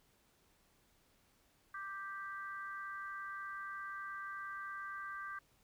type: harmonic tone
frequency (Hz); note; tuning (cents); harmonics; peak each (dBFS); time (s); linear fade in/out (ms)
392.7; G4; +3; 3 / 4 / 5; -45 / -45 / -55; 1.74-5.39; 5
effects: pink hiss -72 dBFS RMS until 5.63 s